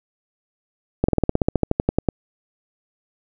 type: slowing click train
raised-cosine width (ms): 2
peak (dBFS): -3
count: 16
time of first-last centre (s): 1.04-2.087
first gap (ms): 45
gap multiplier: 1.06
effects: none